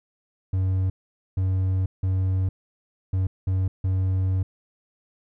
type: tone bursts at uneven times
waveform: triangle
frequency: 94 Hz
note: F#2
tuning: 28 cents sharp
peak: -18 dBFS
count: 6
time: 0.53-0.9 / 1.37-1.86 / 2.03-2.49 / 3.13-3.27 / 3.47-3.68 / 3.84-4.43 s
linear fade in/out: 5 ms
effects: none